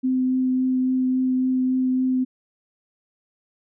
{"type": "tone with vibrato", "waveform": "sine", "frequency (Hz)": 257.2, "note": "C4", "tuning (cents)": -30, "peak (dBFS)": -18, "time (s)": [0.03, 2.25], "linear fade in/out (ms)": 20, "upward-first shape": "triangle", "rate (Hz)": 3.6, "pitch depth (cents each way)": 10, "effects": []}